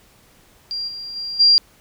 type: tone with level steps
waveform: sine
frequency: 4765 Hz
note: D8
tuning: 24 cents sharp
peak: -23 / -29 / -25 / -9 dBFS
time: 0.71-1.58 s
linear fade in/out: 0 ms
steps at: 0.87 / 1.15 / 1.39 s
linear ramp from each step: 20 ms
effects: pink hiss -53 dBFS RMS until 1.8 s